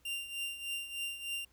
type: tone with tremolo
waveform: 45% pulse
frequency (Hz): 2784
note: F7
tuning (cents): -6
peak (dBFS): -34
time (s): 0.05-1.45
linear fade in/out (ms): 5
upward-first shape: triangle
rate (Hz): 3.3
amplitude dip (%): 75
effects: added 61 Hz sine -68 dBFS peak until 1.52 s + pink hiss -70 dBFS RMS until 1.52 s